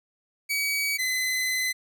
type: tone pair in turn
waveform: sawtooth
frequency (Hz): 2270 / 2029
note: C#7 / B6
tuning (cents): +41 / +46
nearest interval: major second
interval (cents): 195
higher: first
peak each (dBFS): -21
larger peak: neither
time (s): 0.49-0.98 / 0.98-1.73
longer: second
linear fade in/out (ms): 20
effects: none